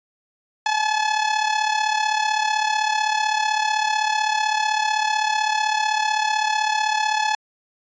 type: tone with amplitude modulation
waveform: sawtooth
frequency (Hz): 858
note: A5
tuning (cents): -44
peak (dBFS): -12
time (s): 0.66-7.35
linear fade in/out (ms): 2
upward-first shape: sine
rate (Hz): 35.8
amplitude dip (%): 65
effects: resampled to 16000 Hz